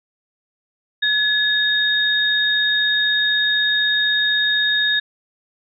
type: tone pair together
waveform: sine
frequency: 1700 / 3716 Hz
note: G#6 / A#7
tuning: +40 / -6 cents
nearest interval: octave + major second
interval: 1354 cents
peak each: -18 dBFS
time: 1.02-5 s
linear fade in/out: 10 ms
effects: none